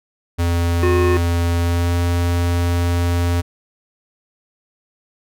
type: tone with pitch glide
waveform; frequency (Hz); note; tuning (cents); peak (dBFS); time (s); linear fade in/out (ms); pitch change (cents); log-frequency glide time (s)
square; 85.6 to 86.74; F2 to F2; -34 to -11; -16; 0.38-3.42; 20; +23; 1.59-1.96
type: harmonic tone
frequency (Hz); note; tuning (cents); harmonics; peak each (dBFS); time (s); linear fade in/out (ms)
360; F#4; -47; 1 / 3 / 5 / 7; -15 / -25 / -29 / -32; 0.83-1.17; 0
effects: none